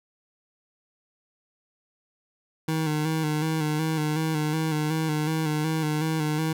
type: tone with vibrato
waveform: 25% pulse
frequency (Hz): 155.56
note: D#3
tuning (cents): 0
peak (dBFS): -20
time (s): 2.68-6.53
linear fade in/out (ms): 5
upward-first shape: square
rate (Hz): 2.7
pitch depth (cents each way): 38
effects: none